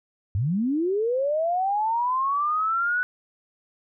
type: linear sweep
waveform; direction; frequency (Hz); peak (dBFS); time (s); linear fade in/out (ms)
sine; up; 87.31 to 1493; -21; 0.35-3.03; 0
effects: none